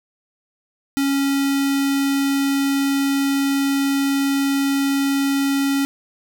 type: tone with notch filter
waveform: square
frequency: 276.7 Hz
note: C#4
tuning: 3 cents flat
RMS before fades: -19 dBFS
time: 0.97-5.85 s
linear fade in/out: 0 ms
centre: 660 Hz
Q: 0.87
effects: none